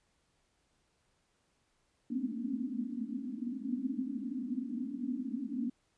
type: band-pass noise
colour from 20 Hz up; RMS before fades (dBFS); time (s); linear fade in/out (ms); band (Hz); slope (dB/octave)
white; -37; 2.1-5.7; 5; 220 to 280; 96
effects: pink hiss -75 dBFS RMS until 5.97 s + resampled to 22050 Hz